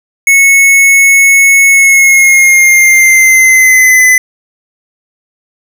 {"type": "tone with pitch glide", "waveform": "square", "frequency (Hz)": [2200, 2017], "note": ["C#7", "B6"], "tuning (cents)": [-14, 36], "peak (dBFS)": -3, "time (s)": [0.27, 4.18], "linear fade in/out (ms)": 2, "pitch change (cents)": -150, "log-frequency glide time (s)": [1.7, 4.06], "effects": []}